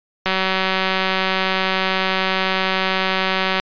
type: click train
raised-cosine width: 0.3 ms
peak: -3 dBFS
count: 632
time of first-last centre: 0.26-3.599 s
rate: 189 Hz
effects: resampled to 11025 Hz